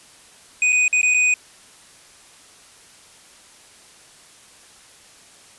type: tone with dropouts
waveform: square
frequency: 2489 Hz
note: D#7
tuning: in tune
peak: -15 dBFS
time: 0.62-1.34 s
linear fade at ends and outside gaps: 2 ms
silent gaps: 0.723-0.727 / 0.88-0.928 / 1.015-1.03 / 1.14-1.144 s
effects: white hiss -48 dBFS RMS until 5.58 s + resampled to 24000 Hz